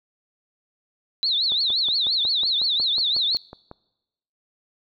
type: tone with vibrato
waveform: sine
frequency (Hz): 3933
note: B7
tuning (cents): -8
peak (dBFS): -19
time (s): 1.23-3.37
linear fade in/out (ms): 0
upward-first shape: triangle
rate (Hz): 5.8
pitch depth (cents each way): 240
type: click train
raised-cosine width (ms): 1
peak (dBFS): -24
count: 13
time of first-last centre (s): 1.52-3.714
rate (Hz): 5.47
effects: noise-tail reverb RT60 1.0 s tail -25 dB re dry